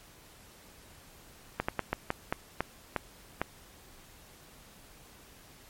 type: slowing click train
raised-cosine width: 0.5 ms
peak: -13 dBFS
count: 9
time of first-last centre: 1.6-3.416 s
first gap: 85 ms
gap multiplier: 1.27
effects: pink hiss -55 dBFS RMS until 5.69 s + MP3 64 kbps